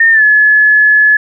sine tone with pitch glide, 1822 to 1709.8 Hz, A#6 to G#6, -40 to +50 cents, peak -4 dBFS, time 0-1.17 s, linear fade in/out 5 ms, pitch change -110 cents, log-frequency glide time 0.11-0.23 s, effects none

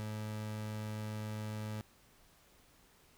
30% pulse tone, 107.3 Hz, A2, 43 cents flat, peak -36 dBFS, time 0-1.81 s, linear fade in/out 0 ms, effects pink hiss -65 dBFS RMS until 3.17 s

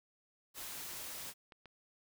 white noise, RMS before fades -45 dBFS, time 0.54-1.34 s, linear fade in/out 50 ms
clicks, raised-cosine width 0.3 ms, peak -38 dBFS, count 2, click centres 1.522 / 1.657 s
effects none

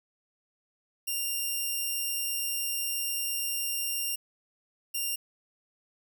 5% pulse tone pair in turn, 2789 / 2789 Hz, F7 / F7, -3 / -3 cents, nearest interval unison, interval 0 cents, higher neither, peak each -20 dBFS, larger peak neither, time 1.07-4.16 / 4.94-5.16 s, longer first, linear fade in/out 10 ms, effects none

